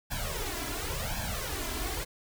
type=noise with flanger; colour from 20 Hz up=pink; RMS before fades=-34 dBFS; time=0.1-2.05 s; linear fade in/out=20 ms; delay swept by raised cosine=1.2 to 3 ms; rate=0.92 Hz; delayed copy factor=+0.95; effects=none